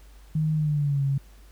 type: tone with pitch glide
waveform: sine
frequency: 155.56 to 137.79 Hz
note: D#3 to C#3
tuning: 0 to -10 cents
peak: -21 dBFS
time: 0.35-1.18 s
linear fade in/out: 5 ms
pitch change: -210 cents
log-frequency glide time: 0.54-1.04 s
effects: added 50 Hz sine -47 dBFS peak until 1.51 s + pink hiss -58 dBFS RMS until 1.51 s